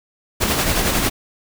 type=noise with tremolo; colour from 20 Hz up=pink; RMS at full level=-17 dBFS; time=0.4-1.1 s; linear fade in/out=20 ms; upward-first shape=sine; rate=11 Hz; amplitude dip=40%; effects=none